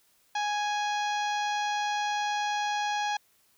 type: harmonic tone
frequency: 830.6 Hz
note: G#5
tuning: in tune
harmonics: 1 / 2 / 3 / 4 / 5 / 6 / 7 / 8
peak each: -28 / -35 / -39 / -39 / -43 / -47 / -45 / -51 dBFS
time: 0.35-3.17 s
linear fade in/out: 5 ms
effects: white hiss -66 dBFS RMS until 3.57 s